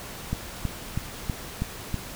click train, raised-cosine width 5 ms, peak -14 dBFS, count 6, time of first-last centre 0.33-1.943 s, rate 3.1 Hz, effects pink hiss -39 dBFS RMS until 2.15 s

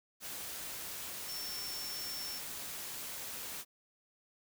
sine tone in noise, 5420 Hz, E8, 47 cents sharp, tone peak -41 dBFS, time 1.26-2.41 s, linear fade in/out 50 ms, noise white, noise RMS -43 dBFS, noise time 0.2-3.65 s, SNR -1 dB, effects none

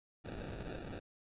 pink noise with sample-and-hold, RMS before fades -44 dBFS, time 0.24-1 s, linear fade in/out 20 ms, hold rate 1050 Hz, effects resampled to 8000 Hz

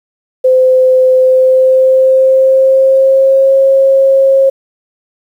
sine tone with pitch glide, 515 to 539.4 Hz, C5 to C#5, -28 to -47 cents, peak -4 dBFS, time 0.44-4.5 s, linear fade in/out 10 ms, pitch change +81 cents, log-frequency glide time 1.16-3.53 s, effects 7-bit

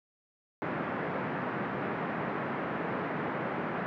pink band-pass noise, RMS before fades -34 dBFS, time 0.62-3.86 s, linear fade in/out 0 ms, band 150 to 1900 Hz, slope 24 dB/octave, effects none

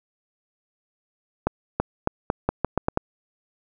accelerating click train, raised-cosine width 1 ms, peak -6 dBFS, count 9, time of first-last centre 1.47-2.974 s, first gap 330 ms, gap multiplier 0.83, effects none

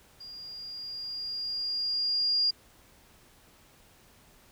sine tone with level ramp, 4822 Hz, D8, 45 cents sharp, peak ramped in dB -42 to -22 dBFS, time 0.2-2.51 s, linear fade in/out 10 ms, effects pink hiss -59 dBFS RMS until 4.51 s

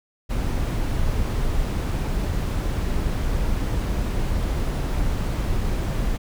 brown noise, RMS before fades -23 dBFS, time 0.29-6.18 s, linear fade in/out 20 ms, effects none

